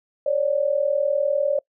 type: tone pair together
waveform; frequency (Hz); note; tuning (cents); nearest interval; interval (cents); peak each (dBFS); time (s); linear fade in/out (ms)
sine; 550 / 590; C#5 / D5; -14 / +8; minor second; 122; -21; 0.26-1.59; 5
effects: noise-tail reverb RT60 0.1 s tail -25 dB re dry